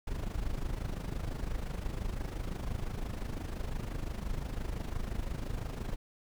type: noise with amplitude modulation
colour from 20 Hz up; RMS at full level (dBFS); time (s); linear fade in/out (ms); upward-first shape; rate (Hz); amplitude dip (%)
brown; -33; 0.07-5.96; 5; sine; 25.8; 70
effects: none